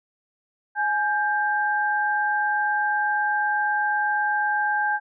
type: tone pair together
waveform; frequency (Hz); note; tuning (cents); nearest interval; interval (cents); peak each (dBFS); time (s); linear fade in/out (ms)
sine; 838 / 1582; G#5 / G6; +15 / +15; major seventh; 1100; -23; 0.75-5; 50
effects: none